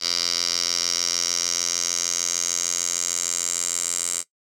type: tone with band-pass filter sweep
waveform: 10% pulse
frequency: 86.6 Hz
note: F2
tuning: 14 cents flat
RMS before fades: -25 dBFS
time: 0-4.24 s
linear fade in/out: 50 ms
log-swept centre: 5000 to 7800 Hz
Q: 5.9
effects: noise-tail reverb RT60 0.1 s tail -17 dB re dry